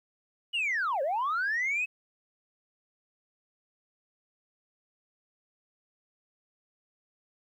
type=linear two-way sweep; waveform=sine; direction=down then up; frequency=2969 to 516 to 2600 Hz; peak=-25 dBFS; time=0.53-1.86 s; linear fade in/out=20 ms; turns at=1.02 s; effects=tanh soft clip ceiling -24 dBFS + 11-bit